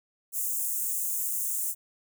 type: high-pass noise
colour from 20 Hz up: white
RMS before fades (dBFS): -30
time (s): 0.32-1.75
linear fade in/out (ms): 50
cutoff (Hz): 6800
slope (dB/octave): 48
effects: none